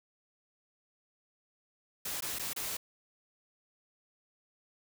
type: noise with dropouts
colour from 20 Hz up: white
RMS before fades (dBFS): -37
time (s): 2.05-2.77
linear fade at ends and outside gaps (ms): 5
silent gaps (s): 2.207-2.222 / 2.387-2.394 / 2.533-2.562
effects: none